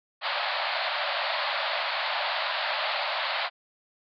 pink band-pass noise, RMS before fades -29 dBFS, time 0.21-3.5 s, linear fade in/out 50 ms, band 570 to 4600 Hz, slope 96 dB/octave, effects none

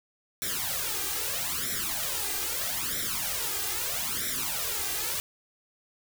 white noise with flanger, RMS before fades -31 dBFS, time 0.42-5.2 s, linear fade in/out 0 ms, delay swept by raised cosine 0.53 to 2.53 ms, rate 0.78 Hz, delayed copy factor +0.95, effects none

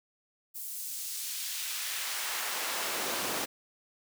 pink noise with high-pass filter sweep, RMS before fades -35 dBFS, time 0.54-3.46 s, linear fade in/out 20 ms, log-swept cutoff 11000 to 260 Hz, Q 0.72, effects none

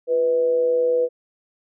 sine tone with amplitude modulation, 493.9 Hz, B4, in tune, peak -14 dBFS, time 0.07-1.09 s, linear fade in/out 50 ms, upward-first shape sine, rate 146 Hz, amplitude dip 45%, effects none

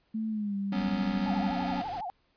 sine tone with pitch glide, 220 to 198.28 Hz, A3 to G3, 0 to +20 cents, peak -29 dBFS, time 0.14-1.51 s, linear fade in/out 10 ms, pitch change -180 cents, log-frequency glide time 0.29-0.56 s
square chord, F# suspended fourth, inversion none, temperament just, 185 / 246.7 / 277.5 Hz, F#3 / B3 / C#4, 0 / -2 / +2 cents, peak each -35 / -36 / -36 dBFS, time 0.72-1.82 s, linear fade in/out 5 ms
pink noise, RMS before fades -44 dBFS, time 0.75-2.01 s, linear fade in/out 5 ms
sine tone with vibrato, 784 Hz, G5, in tune, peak -33 dBFS, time 1.26-2.1 s, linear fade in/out 0 ms, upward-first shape sine, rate 12 Hz, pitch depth 200 cents each way
effects pink hiss -71 dBFS RMS until 2.36 s + resampled to 11025 Hz

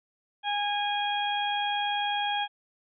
harmonic tone, 821 Hz, G#5, 20 cents flat, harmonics 1 / 2 / 3 / 4, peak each -28 / -35 / -37 / -32 dBFS, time 0.43-2.48 s, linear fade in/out 50 ms, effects none

